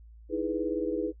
sine chord, E major seventh, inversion third, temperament equal, 311.1 / 329.6 / 415.3 / 493.9 Hz, D#4 / E4 / G#4 / B4, 0 / 0 / 0 / 0 cents, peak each -33 dBFS, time 0.29-1.13 s, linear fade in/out 50 ms, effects noise-tail reverb RT60 0.1 s tail -22 dB re dry + added 56 Hz sine -48 dBFS peak until 1.2 s

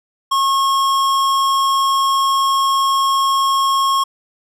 sine tone with tanh clipping, 1087 Hz, C#6, 34 cents flat, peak -15 dBFS, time 0.31-4.04 s, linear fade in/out 10 ms, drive 18 dB, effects none

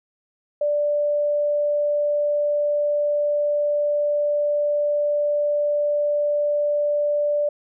sine tone, 587.3 Hz, D5, in tune, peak -18 dBFS, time 0.61-7.49 s, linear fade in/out 5 ms, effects none

